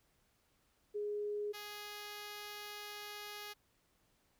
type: tone pair in turn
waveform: sine / 5% pulse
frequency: 415.3 / 415.3 Hz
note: G#4 / G#4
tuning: 0 / 0 cents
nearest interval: unison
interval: 0 cents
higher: neither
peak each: -36 / -34 dBFS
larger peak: second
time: 0.94-1.53 / 1.53-3.54 s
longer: second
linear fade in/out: 20 ms
effects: pink hiss -75 dBFS RMS until 4.39 s